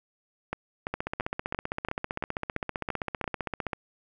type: two click trains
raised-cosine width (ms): 0.5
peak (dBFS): -15 / -15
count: 44 / 9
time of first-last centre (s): 0.94-3.732 / 0.53-3.242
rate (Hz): 15.4 / 2.95
effects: none